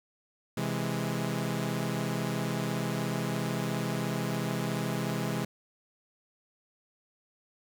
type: chord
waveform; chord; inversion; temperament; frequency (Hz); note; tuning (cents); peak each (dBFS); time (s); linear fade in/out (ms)
sawtooth; C augmented; none; equal; 130.81 / 164.81 / 207.7; C3 / E3 / G#3; 0 / 0 / 0; -30; 0.57-5.45; 5
effects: 9-bit